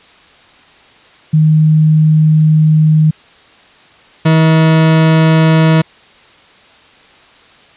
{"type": "tone pair in turn", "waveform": ["sine", "40% pulse"], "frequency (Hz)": [155.56, 159.84], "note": ["D#3", "D#3"], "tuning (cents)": [0, 47], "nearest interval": "unison", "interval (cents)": 47, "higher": "second", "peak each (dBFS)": -5, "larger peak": "neither", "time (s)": [[1.33, 3.11], [4.25, 5.82]], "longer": "first", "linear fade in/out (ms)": 10, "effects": ["white hiss -43 dBFS RMS until 7.76 s", "resampled to 8000 Hz"]}